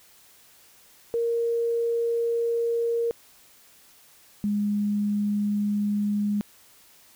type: tone pair in turn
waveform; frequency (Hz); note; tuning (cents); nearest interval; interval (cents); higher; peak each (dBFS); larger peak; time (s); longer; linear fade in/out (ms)
sine; 466.2 / 206.2; A#4 / G#3; 0 / -12; octave + major second; 1412; first; -22; neither; 1.14-3.11 / 4.44-6.41; neither; 0
effects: white hiss -55 dBFS RMS until 7.15 s